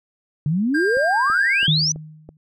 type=exponential sweep; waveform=sine; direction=up; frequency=140.5 to 6090 Hz; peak=-17 dBFS; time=0.46-1.92 s; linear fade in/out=2 ms
type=tone; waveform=triangle; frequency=1600 Hz; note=G6; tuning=35 cents sharp; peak=-18 dBFS; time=0.74-1.67 s; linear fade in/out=10 ms
type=click train; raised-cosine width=2 ms; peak=-24 dBFS; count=5; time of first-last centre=0.97-2.29 s; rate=3.03 Hz
type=tone with exponential decay; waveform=sine; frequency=155.1 Hz; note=D#3; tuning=5 cents flat; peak=-14 dBFS; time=1.68-2.37 s; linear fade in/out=2 ms; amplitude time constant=150 ms
effects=none